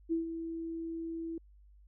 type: tone with ADSR envelope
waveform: sine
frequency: 329.6 Hz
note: E4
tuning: in tune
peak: -27 dBFS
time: 0.09-1.38 s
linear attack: 31 ms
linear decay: 130 ms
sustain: -9 dB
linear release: 3 ms
effects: added 50 Hz sine -56 dBFS peak until 1.87 s